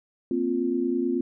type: chord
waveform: sine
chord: Bb suspended second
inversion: none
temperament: just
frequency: 233.1 / 262.2 / 349.6 Hz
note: Bb3 / C4 / F4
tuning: 0 / +4 / +2 cents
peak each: -30 / -26 / -26 dBFS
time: 0.31-1.21 s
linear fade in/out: 2 ms
effects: none